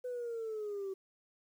sine linear sweep, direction down, 503 to 380.1 Hz, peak -35 dBFS, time 0.04-0.94 s, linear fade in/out 10 ms, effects tanh soft clip ceiling -34 dBFS + 11-bit

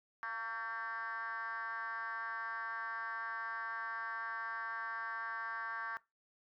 sine tone with frequency modulation, 1355 Hz, E6, 47 cents sharp, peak -37 dBFS, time 0.23-5.97 s, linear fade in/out 0 ms, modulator 221 Hz, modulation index 1.9, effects noise-tail reverb RT60 0.2 s tail -19 dB re dry + tanh soft clip ceiling -34 dBFS

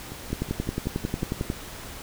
two click trains, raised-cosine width 3 ms, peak -23 / -13 dBFS, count 8 / 14, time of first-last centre 0.12-1.409 / 0.33-1.501 s, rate 5.43 / 11.1 Hz, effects pink hiss -40 dBFS RMS until 2.02 s

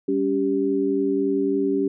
sine tone cluster, 197.6 / 281 / 391.8 Hz, G3 / C#4 / G4, +14 / +24 / -1 cents, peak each -30 / -22 / -22 dBFS, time 0.08-1.88 s, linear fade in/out 5 ms, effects none

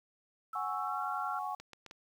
sine tone with pitch glide, 1318.5 to 1366.6 Hz, E6 to F6, 0 to -38 cents, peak -37 dBFS, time 0.53-1.39 s, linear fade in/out 5 ms, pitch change +62 cents, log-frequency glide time 0.74-1.05 s
sine chord, F# suspended second, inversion none, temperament equal, 740 / 830.6 / 1108.7 Hz, F#5 / G#5 / C#6, 0 / 0 / 0 cents, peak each -39 dBFS, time 0.55-1.55 s, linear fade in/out 5 ms
clicks, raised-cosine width 0.2 ms, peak -31 dBFS, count 4, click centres 1.6 / 1.733 / 1.863 / 1.911 s
effects 10-bit

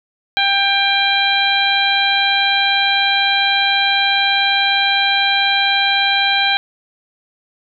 harmonic tone with a mistuned harmonic, 793 Hz, G5, 20 cents sharp, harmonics 1 / 2 / 3 / 4 / 5, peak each -19 / -19 / -19 / -19 / -19 dBFS, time 0.37-6.57 s, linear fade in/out 0 ms, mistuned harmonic 4, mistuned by +15 cents, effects none

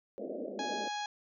white band-pass noise, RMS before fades -40 dBFS, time 0.18-0.88 s, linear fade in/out 0 ms, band 200 to 650 Hz, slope 96 dB/octave
harmonic tone, 830.6 Hz, G#5, in tune, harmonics 1 / 2 / 3 / 4 / 5 / 6 / 7 / 8, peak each -36 / -43 / -48 / -45 / -46 / -53 / -53 / -52 dBFS, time 0.59-1.06 s, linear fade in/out 2 ms
effects none

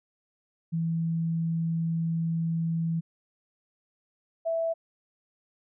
sine tone pair in turn, 164.81 / 659.2 Hz, E3 / E5, 0 / 0 cents, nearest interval 2 octaves, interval 2400 cents, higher second, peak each -25 dBFS, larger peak neither, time 0.72-3.01 / 4.45-4.74 s, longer first, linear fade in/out 20 ms, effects none

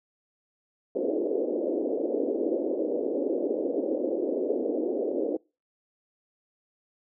white band-pass noise, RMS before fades -28 dBFS, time 0.95-5.37 s, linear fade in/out 5 ms, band 270 to 540 Hz, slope 48 dB/octave, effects noise-tail reverb RT60 0.3 s tail -26 dB re dry

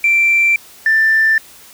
sine tone pair in turn, 2349 / 1775.6 Hz, D7 / A6, 0 / +15 cents, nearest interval perfect fourth, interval 485 cents, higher first, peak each -8 dBFS, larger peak neither, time 0.04-0.56 / 0.86-1.38 s, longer neither, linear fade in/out 2 ms, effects tanh soft clip ceiling -5 dBFS + white hiss -41 dBFS RMS until 1.73 s

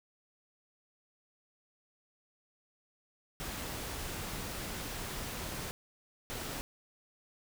pink noise bursts at uneven times, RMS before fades -40 dBFS, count 2, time 3.4-5.71 / 6.3-6.61 s, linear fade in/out 0 ms, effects none

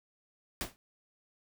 pink noise with exponential decay, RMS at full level -31 dBFS, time 0.61-0.76 s, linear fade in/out 0 ms, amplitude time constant 31 ms, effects none

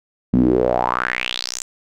sawtooth tone with band-pass filter sweep, 61.7 Hz, B1, 1 cent flat, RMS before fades -19 dBFS, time 0.33-1.62 s, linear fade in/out 0 ms, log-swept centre 210 to 7500 Hz, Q 5.4, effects none

